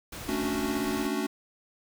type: noise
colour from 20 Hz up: pink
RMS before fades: -40 dBFS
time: 0.12-1.07 s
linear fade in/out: 5 ms
type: chord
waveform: square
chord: D major seventh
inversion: second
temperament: equal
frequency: 220 / 277.2 / 293.7 / 370 Hz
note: A3 / C#4 / D4 / F#4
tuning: 0 / 0 / 0 / 0 cents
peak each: -34 dBFS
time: 0.28-1.27 s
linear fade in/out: 10 ms
effects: none